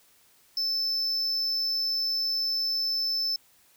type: tone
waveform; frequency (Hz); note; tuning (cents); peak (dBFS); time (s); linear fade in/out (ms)
triangle; 5274; E8; 0; -24; 0.57-3.36; 2
effects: white hiss -61 dBFS RMS until 3.76 s